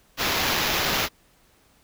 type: noise with sample-and-hold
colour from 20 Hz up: white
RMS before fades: -24 dBFS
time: 0.17-1.09 s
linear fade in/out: 50 ms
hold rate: 8820 Hz
effects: pink hiss -60 dBFS RMS until 1.83 s